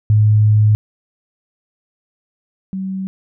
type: tone pair in turn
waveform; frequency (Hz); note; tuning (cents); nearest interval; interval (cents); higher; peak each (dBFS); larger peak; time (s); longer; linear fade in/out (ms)
sine; 106.6 / 190.6; G#2 / G3; +46 / -48; minor seventh; 1006; second; -8 / -20; first; 0.1-0.75 / 2.73-3.07; first; 0
effects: none